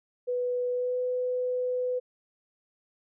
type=tone with pitch glide; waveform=sine; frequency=493.9 to 500.5 Hz; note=B4 to B4; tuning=0 to +23 cents; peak=-26 dBFS; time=0.27-2 s; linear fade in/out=20 ms; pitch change=+23 cents; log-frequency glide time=0.72-0.98 s; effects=none